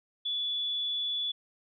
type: tone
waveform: sine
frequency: 3437 Hz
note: A7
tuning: 41 cents flat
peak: -29 dBFS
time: 0.25-1.32 s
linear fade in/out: 10 ms
effects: none